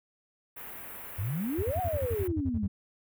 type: band-stop noise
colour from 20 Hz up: white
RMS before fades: -43 dBFS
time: 0.56-2.28 s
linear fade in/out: 10 ms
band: 2400 to 12000 Hz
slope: 24 dB/octave
type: exponential two-way sweep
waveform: sine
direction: up then down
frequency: 87.31 to 754 to 188.6 Hz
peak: -29 dBFS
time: 1.18-2.68 s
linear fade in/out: 10 ms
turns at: 1.8 s
type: tone bursts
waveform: triangle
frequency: 88 Hz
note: F2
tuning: 14 cents sharp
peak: -26 dBFS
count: 13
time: 1.58-2.671 s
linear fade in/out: 10 ms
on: 47 ms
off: 40 ms
effects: none